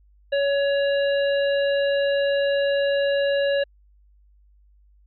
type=harmonic tone; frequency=561 Hz; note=C#5; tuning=21 cents sharp; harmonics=1 / 3 / 5 / 7; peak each=-19 / -29 / -33 / -36 dBFS; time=0.32-3.64 s; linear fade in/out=10 ms; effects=added 50 Hz sine -53 dBFS peak until 5.06 s